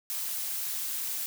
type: noise with amplitude modulation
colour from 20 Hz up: blue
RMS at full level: -31 dBFS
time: 0.1-1.26 s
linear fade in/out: 0 ms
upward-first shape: sine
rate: 225 Hz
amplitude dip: 50%
effects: none